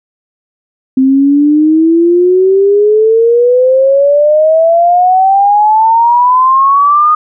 sine exponential sweep, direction up, 260 to 1237 Hz, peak -4 dBFS, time 0.97-7.15 s, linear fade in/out 5 ms, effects none

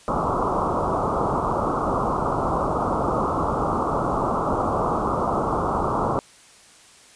white low-pass noise, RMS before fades -23 dBFS, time 0.08-6.19 s, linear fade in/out 0 ms, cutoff 1300 Hz, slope 96 dB/octave, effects white hiss -50 dBFS RMS until 7.15 s + resampled to 22050 Hz

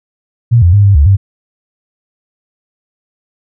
sine tone with pitch steps, 118 / 86.8 / 101.9 / 99.7 / 71.7 / 97.8 Hz, A#2 / F2 / G#2 / G2 / D2 / G2, +22 / -10 / -32 / +30 / -41 / -4 cents, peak -3 dBFS, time 0.51-1.17 s, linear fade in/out 20 ms, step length 110 ms, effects none

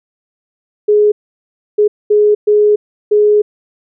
sine tone bursts at uneven times, 418.6 Hz, G#4, 14 cents sharp, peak -6 dBFS, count 5, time 0.88-1.12 / 1.78-1.88 / 2.1-2.35 / 2.47-2.76 / 3.11-3.42 s, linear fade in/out 10 ms, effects none

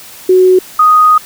sine tone pair in turn, 370 / 1244.5 Hz, F#4 / D#6, 0 / 0 cents, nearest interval octave + major sixth, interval 2100 cents, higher second, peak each -3 dBFS, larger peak neither, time 0.29-0.59 / 0.79-1.18 s, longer second, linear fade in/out 5 ms, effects white hiss -33 dBFS RMS until 1.25 s

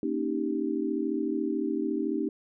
sine chord, Eb dominant seventh, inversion second, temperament equal, 233.1 / 277.2 / 311.1 / 392 Hz, Bb3 / Db4 / Eb4 / G4, 0 / 0 / 0 / 0 cents, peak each -34 / -32 / -30 / -33 dBFS, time 0.03-2.29 s, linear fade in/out 2 ms, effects none

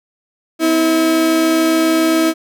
35% pulse tone pair together, 255.5 / 322.8 Hz, C4 / E4, -41 / -36 cents, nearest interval major third, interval 405 cents, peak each -21 / -10 dBFS, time 0.59-2.34 s, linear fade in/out 50 ms, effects none

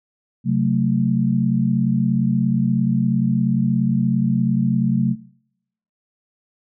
sine chord, F# diminished, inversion second, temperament just, 133.2 / 185 / 222 Hz, C3 / F#3 / A3, +31 / 0 / +16 cents, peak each -20 dBFS, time 0.44-5.16 s, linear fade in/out 50 ms, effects noise-tail reverb RT60 0.8 s tail -23 dB re dry

